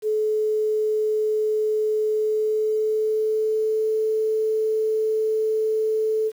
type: tone with pitch glide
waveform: sine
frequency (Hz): 430 to 436.5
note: A4 to A4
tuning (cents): -40 to -14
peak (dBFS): -19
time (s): 0.02-6.32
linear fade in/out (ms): 50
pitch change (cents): +26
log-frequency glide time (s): 2.08-3.9
effects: 8-bit